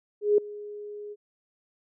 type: tone with ADSR envelope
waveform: sine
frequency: 415.3 Hz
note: G#4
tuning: in tune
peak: -15 dBFS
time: 0.21-1.16 s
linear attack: 170 ms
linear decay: 3 ms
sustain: -21 dB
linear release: 40 ms
effects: none